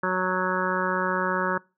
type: harmonic tone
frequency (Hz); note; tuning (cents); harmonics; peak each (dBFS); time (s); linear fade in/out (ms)
184.7; F#3; -3; 1 / 2 / 3 / 5 / 6 / 7 / 8 / 9; -31 / -31 / -31 / -31 / -31 / -31 / -31 / -31; 0.03-1.58; 5
effects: noise-tail reverb RT60 0.3 s tail -24 dB re dry